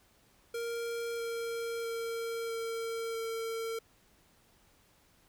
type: tone with pitch steps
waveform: square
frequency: 466.2 / 463 / 459.8 / 456.6 / 453.5 Hz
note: A#4 / A#4 / A#4 / A#4 / A#4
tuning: 0 / -12 / -24 / -36 / -48 cents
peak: -35 dBFS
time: 0.54-3.79 s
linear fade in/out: 5 ms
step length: 650 ms
effects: pink hiss -66 dBFS RMS until 5.28 s